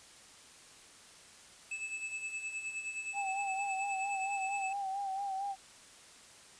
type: tone with tremolo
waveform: square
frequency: 2614 Hz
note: E7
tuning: 15 cents flat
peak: -36 dBFS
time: 1.71-4.73 s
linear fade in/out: 5 ms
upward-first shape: sine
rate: 9.6 Hz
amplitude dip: 60%
type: tone with vibrato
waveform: sine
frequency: 784 Hz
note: G5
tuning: in tune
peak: -34 dBFS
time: 3.13-5.56 s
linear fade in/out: 50 ms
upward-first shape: sine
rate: 4.4 Hz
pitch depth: 51 cents each way
effects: white hiss -56 dBFS RMS until 6.59 s + resampled to 22050 Hz